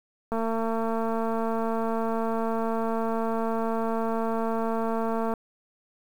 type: click train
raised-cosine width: 1 ms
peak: -16 dBFS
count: 1135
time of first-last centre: 0.32-5.338 s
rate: 226 Hz
effects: 8-bit